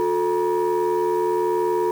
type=tone cluster; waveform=sine; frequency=359 / 440 / 955 Hz; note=F4 / A4 / A#5; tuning=+48 / 0 / +42 cents; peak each=-20 / -21 / -23 dBFS; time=0-1.91 s; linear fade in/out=0 ms; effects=tanh soft clip ceiling -14 dBFS + 7-bit